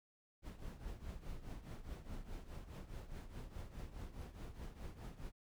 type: noise with tremolo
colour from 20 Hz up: brown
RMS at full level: -45 dBFS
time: 0.42-5.32 s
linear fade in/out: 50 ms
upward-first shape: triangle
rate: 4.8 Hz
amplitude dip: 80%
effects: none